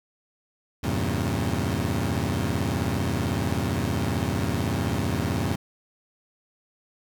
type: chord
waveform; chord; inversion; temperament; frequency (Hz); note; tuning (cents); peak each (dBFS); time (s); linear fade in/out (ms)
20% pulse; E diminished seventh; none; equal with one note detuned; 82.41 / 98 / 116.54 / 136.21; E2 / G2 / Bb2 / Db3; 0 / 0 / 0 / -30; -24 / -24 / -25 / -26; 0.83-5.56; 10
effects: none